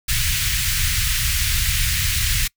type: band-stop noise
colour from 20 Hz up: pink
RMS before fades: -20 dBFS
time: 0.08-2.48 s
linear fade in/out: 10 ms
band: 120 to 1800 Hz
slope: 24 dB/octave
effects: noise-tail reverb RT60 0.1 s tail -25 dB re dry